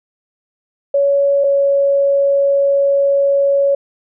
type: tone pair in turn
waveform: sine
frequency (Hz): 561 / 558.2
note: C#5 / C#5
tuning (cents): +21 / +12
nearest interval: unison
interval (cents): 9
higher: first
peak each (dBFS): -10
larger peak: neither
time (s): 0.94-1.44 / 1.44-3.75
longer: second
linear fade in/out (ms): 5
effects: none